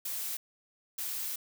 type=noise bursts at uneven times; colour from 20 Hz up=blue; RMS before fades=-36 dBFS; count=2; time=0.05-0.37 / 0.98-1.36 s; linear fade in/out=5 ms; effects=none